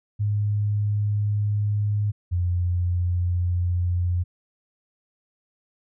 sine tone pair in turn, 103.83 / 88.55 Hz, G#2 / F2, 0 / +24 cents, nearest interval minor third, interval 276 cents, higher first, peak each -20 dBFS, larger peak neither, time 0.19-2.12 / 2.31-4.24 s, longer neither, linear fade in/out 20 ms, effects none

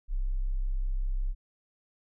sine tone, 32.67 Hz, C1, 2 cents flat, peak -26 dBFS, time 0.08-1.35 s, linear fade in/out 50 ms, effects none

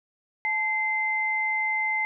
sine tone pair together, 867 / 2075 Hz, A5 / C7, -26 / -15 cents, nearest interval octave + minor third, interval 1511 cents, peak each -30 / -24 dBFS, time 0.45-2.05 s, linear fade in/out 0 ms, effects none

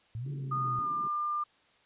sine exponential two-way sweep, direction up then down, 107 to 142.9 to 122.3 Hz, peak -34 dBFS, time 0.15-0.79 s, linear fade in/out 0 ms, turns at 0.29 s
pink band-pass noise, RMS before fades -48 dBFS, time 0.25-1.08 s, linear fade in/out 5 ms, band 120 to 420 Hz, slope 96 dB/octave
sine tone with pitch glide, 1227 to 1198.3 Hz, D#6 to D6, -25 to +34 cents, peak -29 dBFS, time 0.51-1.44 s, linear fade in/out 10 ms, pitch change -41 cents, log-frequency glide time 0.8-0.89 s
effects white hiss -65 dBFS RMS until 1.85 s + resampled to 8000 Hz

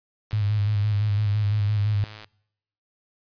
click train, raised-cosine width 0.2 ms, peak -24 dBFS, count 208, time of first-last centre 0.31-2.245 s, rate 107 Hz
sine tone with vibrato, 103.83 Hz, G#2, in tune, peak -20 dBFS, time 0.33-2.04 s, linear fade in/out 0 ms, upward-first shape square, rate 5.9 Hz, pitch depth 41 cents each way
effects noise-tail reverb RT60 0.8 s tail -25 dB re dry + resampled to 11025 Hz

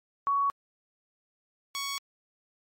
sine / 10% pulse tone pair in turn, 1120 / 1114.7 Hz, C#6 / C#6, +18 / +9 cents, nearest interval unison, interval 9 cents, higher first, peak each -23 dBFS, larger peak neither, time 0.27-0.5 / 1.75-1.98 s, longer neither, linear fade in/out 0 ms, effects MP3 64 kbps

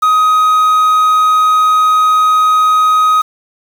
triangle tone with quantisation, 1258 Hz, D#6, 19 cents sharp, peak -5 dBFS, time 0.02-3.22 s, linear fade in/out 10 ms, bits 5, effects none

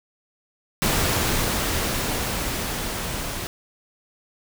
pink noise with level ramp, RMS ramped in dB -21 to -30 dBFS, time 0.82-3.47 s, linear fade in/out 0 ms, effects none

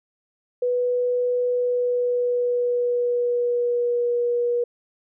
sine tone with pitch glide, 492.6 to 480.5 Hz, B4 to B4, -5 to -48 cents, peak -19 dBFS, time 0.62-4.64 s, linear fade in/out 5 ms, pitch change -43 cents, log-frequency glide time 1.48-4.11 s, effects none

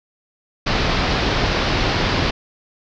pink low-pass noise, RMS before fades -19 dBFS, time 0.66-2.31 s, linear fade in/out 10 ms, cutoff 5200 Hz, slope 48 dB/octave, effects none

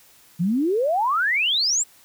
sine exponential sweep, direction up, 160.7 to 7902 Hz, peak -18 dBFS, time 0.39-1.84 s, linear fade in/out 20 ms, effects white hiss -53 dBFS RMS until 2.04 s

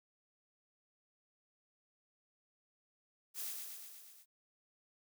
blue noise with echo, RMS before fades -42 dBFS, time 3.34-3.54 s, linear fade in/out 50 ms, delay 120 ms, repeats 6, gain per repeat -3 dB, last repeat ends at 4.26 s, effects none

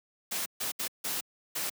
white noise bursts at uneven times, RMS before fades -33 dBFS, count 5, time 0.31-0.46 / 0.6-0.72 / 0.79-0.88 / 1.04-1.21 / 1.55-1.7 s, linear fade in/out 10 ms, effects high-pass 150 Hz 12 dB/octave

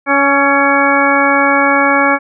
harmonic tone with a mistuned harmonic, 279.9 Hz, C#4, 17 cents sharp, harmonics 1 / 2 / 3 / 4 / 5 / 6 / 8, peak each -16 / -16 / -16 / -16 / -16 / -16 / -16 dBFS, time 0.06-2.19 s, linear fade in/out 50 ms, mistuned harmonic 5, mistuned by -32 cents, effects none

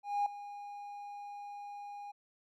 triangle tone with ADSR envelope, 816 Hz, G#5, 31 cents flat, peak -24 dBFS, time 0.03-2.12 s, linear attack 230 ms, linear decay 3 ms, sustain -17 dB, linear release 14 ms, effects tanh soft clip ceiling -24 dBFS

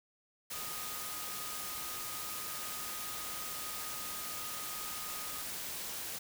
sine tone in noise, 1244.5 Hz, D#6, in tune, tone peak -48 dBFS, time 0.53-5.42 s, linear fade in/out 10 ms, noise white, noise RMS -41 dBFS, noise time 0.5-6.19 s, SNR -10 dB, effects none

